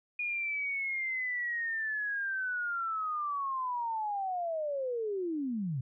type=linear sweep; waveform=sine; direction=down; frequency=2451 to 120 Hz; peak=-31 dBFS; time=0.19-5.81 s; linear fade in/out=5 ms; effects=none